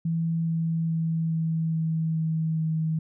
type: tone with pitch steps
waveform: sine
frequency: 164.81 / 163.86 / 162.92 / 161.98 / 161.05 / 160.12 / 159.2 Hz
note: E3 / E3 / E3 / E3 / E3 / D#3 / D#3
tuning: 0 / -10 / -20 / -30 / -40 / +50 / +40 cents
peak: -23 dBFS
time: 0.05-2.99 s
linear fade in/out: 5 ms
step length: 420 ms
effects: none